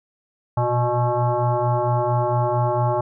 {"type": "tone with frequency modulation", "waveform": "sine", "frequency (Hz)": 366.7, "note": "F#4", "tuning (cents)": -15, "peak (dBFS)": -17, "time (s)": [0.57, 3.01], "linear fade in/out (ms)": 5, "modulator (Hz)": 243, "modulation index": 2.7, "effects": []}